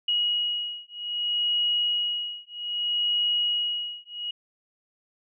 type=beating tone pair; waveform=sine; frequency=2899 / 2899.63 Hz; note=F#7 / F#7; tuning=-36 / -36 cents; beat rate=0.63 Hz; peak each=-27 dBFS; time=0.08-4.31 s; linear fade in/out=5 ms; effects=none